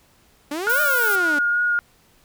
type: exponential two-way sweep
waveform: sawtooth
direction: up then down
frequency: 280 to 620 to 280 Hz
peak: -21 dBFS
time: 0.51-1.39 s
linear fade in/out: 5 ms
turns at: 0.81 s
type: tone with vibrato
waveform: sine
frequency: 1434 Hz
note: F6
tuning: 45 cents sharp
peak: -17 dBFS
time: 0.67-1.79 s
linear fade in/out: 0 ms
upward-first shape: sine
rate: 3.4 Hz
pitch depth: 15 cents each way
type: noise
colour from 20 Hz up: violet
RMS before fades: -27 dBFS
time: 0.69-1.16 s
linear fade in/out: 10 ms
effects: pink hiss -57 dBFS RMS until 2.24 s